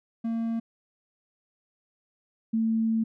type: tone pair in turn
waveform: triangle / sine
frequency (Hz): 228.3 / 224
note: A#3 / A3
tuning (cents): -36 / +31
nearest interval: unison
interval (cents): 33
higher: first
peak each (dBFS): -24 / -22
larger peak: second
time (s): 0.24-0.6 / 2.53-3.04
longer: second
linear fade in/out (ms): 10
effects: none